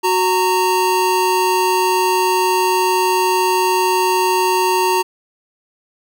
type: tone pair together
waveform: square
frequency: 370 / 921.1 Hz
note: F#4 / A#5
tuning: 0 / -21 cents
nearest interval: octave + major third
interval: 1579 cents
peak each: -18 / -16 dBFS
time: 0.03-5.03 s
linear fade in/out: 20 ms
effects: none